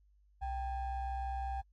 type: ring-modulated tone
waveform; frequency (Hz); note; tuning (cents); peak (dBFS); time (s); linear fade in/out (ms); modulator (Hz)
triangle; 423.8; G#4; +35; -30; 0.41-1.62; 20; 361
effects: added 50 Hz sine -64 dBFS peak until 1.72 s + AAC 48 kbps